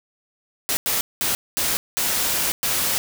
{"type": "noise bursts at uneven times", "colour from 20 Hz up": "white", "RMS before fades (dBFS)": -22, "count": 6, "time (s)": [[0.69, 0.77], [0.86, 1.01], [1.21, 1.35], [1.57, 1.77], [1.97, 2.52], [2.63, 2.98]], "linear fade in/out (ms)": 0, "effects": []}